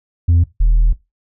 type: tone pair in turn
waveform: sine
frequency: 85.3 / 40.14 Hz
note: F2 / E1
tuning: -40 / -45 cents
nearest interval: octave + minor second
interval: 1305 cents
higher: first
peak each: -6 dBFS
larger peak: neither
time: 0.28-0.44 / 0.6-0.93 s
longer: second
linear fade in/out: 10 ms
effects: noise-tail reverb RT60 0.2 s tail -19 dB re dry + tanh soft clip ceiling -7 dBFS